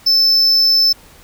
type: tone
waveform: triangle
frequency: 5274 Hz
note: E8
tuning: in tune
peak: -8 dBFS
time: 0.06-0.93 s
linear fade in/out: 10 ms
effects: pink hiss -44 dBFS RMS until 1.23 s